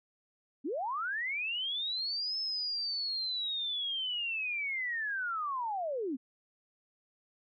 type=linear two-way sweep; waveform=sine; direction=up then down; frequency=236.5 to 5260 to 236.5 Hz; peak=-32 dBFS; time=0.64-6.17 s; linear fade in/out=20 ms; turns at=2.38 s; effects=none